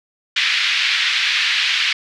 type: band-pass noise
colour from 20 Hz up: pink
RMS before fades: -18 dBFS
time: 0.36-1.93 s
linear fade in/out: 5 ms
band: 1900 to 4100 Hz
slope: 24 dB/octave
effects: none